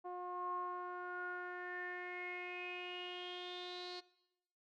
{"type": "tone with low-pass filter sweep", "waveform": "sawtooth", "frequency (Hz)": 358.6, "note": "F4", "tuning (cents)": 46, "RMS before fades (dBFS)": -45, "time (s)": [0.04, 4.01], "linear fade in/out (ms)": 20, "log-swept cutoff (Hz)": [890, 4300], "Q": 9.2, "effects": ["noise-tail reverb RT60 0.9 s tail -20 dB re dry"]}